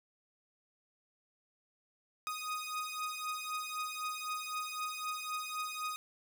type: beating tone pair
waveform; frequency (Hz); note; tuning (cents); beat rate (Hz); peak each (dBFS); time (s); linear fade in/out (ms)
sawtooth; 1244.5 / 1248.4; D#6 / D#6; 0 / +5; 3.9; -36 / -37; 2.27-5.96; 0
effects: none